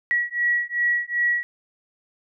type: beating tone pair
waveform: sine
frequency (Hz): 1922 / 1924.6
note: B6 / B6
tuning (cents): -48 / -45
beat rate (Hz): 2.6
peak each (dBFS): -23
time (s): 0.11-1.43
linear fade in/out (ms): 0
effects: none